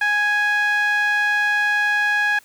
sawtooth tone with band-pass filter, 830.6 Hz, G#5, in tune, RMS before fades -19 dBFS, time 0.01-2.39 s, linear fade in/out 5 ms, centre 1800 Hz, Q 3.5, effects white hiss -52 dBFS RMS until 2.44 s

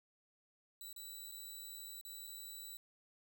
10% pulse tone with dropouts, 3949 Hz, B7, 1 cent flat, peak -40 dBFS, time 0.81-2.77 s, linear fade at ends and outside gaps 1 ms, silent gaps 0.929-0.962 / 1.315-1.321 / 2.012-2.05 / 2.27-2.274 s, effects none

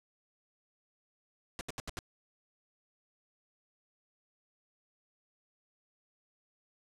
pink noise bursts, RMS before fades -39 dBFS, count 5, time 1.59-1.99 s, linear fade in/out 0 ms, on 20 ms, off 75 ms, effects low-pass 9000 Hz 12 dB/octave

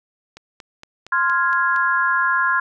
click train, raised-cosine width 0.2 ms, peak -21 dBFS, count 7, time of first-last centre 0.37-1.762 s, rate 4.31 Hz
sine chord, F minor, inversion second, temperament equal, 1046.5 / 1396.9 / 1661.2 Hz, C6 / F6 / Ab6, 0 / 0 / 0 cents, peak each -20 dBFS, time 1.12-2.6 s, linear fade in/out 5 ms
effects none

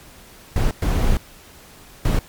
brown noise bursts at uneven times, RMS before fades -17 dBFS, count 3, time 0.56-0.71 / 0.82-1.17 / 2.05-2.19 s, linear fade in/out 2 ms, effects pink hiss -45 dBFS RMS until 2.28 s + MP3 96 kbps

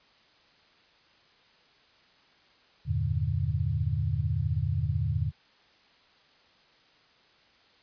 sine chord, E half-diminished seventh, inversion none, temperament equal, 82.41 / 98 / 116.54 / 146.83 Hz, E2 / G2 / Bb2 / D3, 0 / 0 / 0 / 0 cents, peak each -31 dBFS, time 2.85-5.32 s, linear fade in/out 50 ms, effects white hiss -61 dBFS RMS until 7.82 s + resampled to 11025 Hz

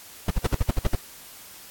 brown noise bursts, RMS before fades -19 dBFS, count 9, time 0.28-0.953 s, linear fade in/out 5 ms, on 25 ms, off 56 ms, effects white hiss -45 dBFS RMS until 1.7 s + AAC 64 kbps

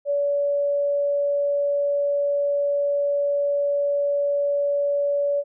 sine tone, 571 Hz, D5, 49 cents flat, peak -19 dBFS, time 0.05-5.44 s, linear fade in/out 50 ms, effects none

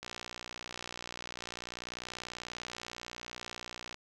click train, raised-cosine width 0.2 ms, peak -23 dBFS, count 237, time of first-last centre 0.03-3.944 s, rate 60.3 Hz, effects none

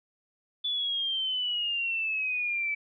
sine exponential sweep, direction down, 3474 to 2300 Hz, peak -27 dBFS, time 0.64-2.75 s, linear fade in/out 10 ms, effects none

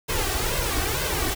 pink noise with flanger, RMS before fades -25 dBFS, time 0.08-1.35 s, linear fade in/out 20 ms, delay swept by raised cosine 1.9 to 2.69 ms, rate 2.1 Hz, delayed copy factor +0.7, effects none

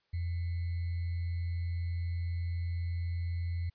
sine tone with sample-and-hold, 86 Hz, F2, 26 cents flat, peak -31 dBFS, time 0.13-3.7 s, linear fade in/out 10 ms, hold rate 2100 Hz, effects white hiss -75 dBFS RMS until 3.74 s + resampled to 11025 Hz

